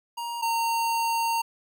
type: tone pair in turn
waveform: square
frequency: 941 / 919.5 Hz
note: A#5 / A#5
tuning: +16 / -24 cents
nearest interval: unison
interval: 40 cents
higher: first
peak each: -31 / -24 dBFS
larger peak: second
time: 0.17-0.42 / 0.42-1.42 s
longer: second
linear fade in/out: 10 ms
effects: none